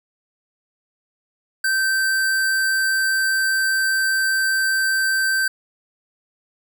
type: tone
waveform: square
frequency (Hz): 1555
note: G6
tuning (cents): -14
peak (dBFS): -18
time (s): 1.64-5.48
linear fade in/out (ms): 5
effects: none